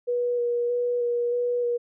sine tone with vibrato, 482.5 Hz, B4, 40 cents flat, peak -22 dBFS, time 0.07-1.78 s, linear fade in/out 20 ms, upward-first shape square, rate 1.6 Hz, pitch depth 13 cents each way, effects none

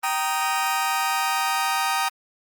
sawtooth chord, Eb major, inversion first, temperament just, 777.8 / 933.4 / 1244.5 Hz, G5 / Bb5 / Eb6, -14 / +2 / 0 cents, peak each -22 dBFS, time 0.03-2.09 s, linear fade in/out 10 ms, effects Opus 32 kbps

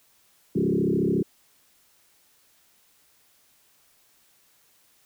sine tone with frequency modulation, 278.9 Hz, C#4, 11 cents sharp, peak -20 dBFS, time 0.55-1.23 s, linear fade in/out 10 ms, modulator 34 Hz, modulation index 3.8, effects white hiss -62 dBFS RMS until 5.05 s

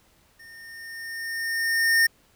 square tone with level ramp, 1825 Hz, A#6, 37 cents flat, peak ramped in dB -46 to -16 dBFS, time 0.39-2.07 s, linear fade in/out 10 ms, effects pink hiss -61 dBFS RMS until 2.35 s

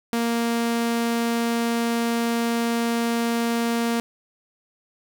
sawtooth tone, 233.1 Hz, A#3, in tune, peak -17 dBFS, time 0.13-4 s, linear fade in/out 0 ms, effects none

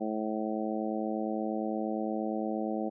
harmonic tone, 108.6 Hz, A2, 22 cents flat, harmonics 2 / 3 / 4 / 5 / 6 / 7, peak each -34 / -35 / -40 / -38 / -40 / -39 dBFS, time 0-2.9 s, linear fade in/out 20 ms, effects none

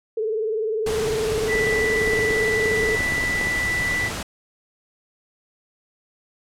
sine tone with vibrato, 437.2 Hz, A4, 11 cents flat, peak -21 dBFS, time 0.17-2.96 s, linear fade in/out 5 ms, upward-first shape sine, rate 20 Hz, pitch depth 78 cents each way
pink noise, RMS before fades -29 dBFS, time 0.86-4.23 s, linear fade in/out 5 ms
click train, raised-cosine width 2 ms, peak -17 dBFS, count 38, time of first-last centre 1.32-3.471 s, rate 17.2 Hz
sine tone, 1975.5 Hz, B6, in tune, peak -21 dBFS, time 1.47-4.11 s, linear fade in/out 50 ms
effects low-pass 10000 Hz 12 dB/octave

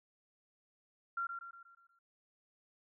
sine tone with echo, 1378 Hz, F6, 24 cents flat, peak -34 dBFS, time 1.17-1.27 s, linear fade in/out 5 ms, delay 120 ms, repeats 6, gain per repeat -6 dB, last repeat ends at 1.99 s, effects none

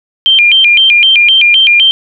sine tone with vibrato, 2748 Hz, F7, 29 cents flat, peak -3 dBFS, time 0.26-1.91 s, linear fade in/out 0 ms, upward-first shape square, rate 3.9 Hz, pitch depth 230 cents each way, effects none

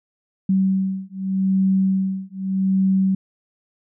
sine beating tone pair, 190.7 / 191.53 Hz, G3 / G3, -47 / -40 cents, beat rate 0.83 Hz, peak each -20 dBFS, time 0.49-3.15 s, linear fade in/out 5 ms, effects none

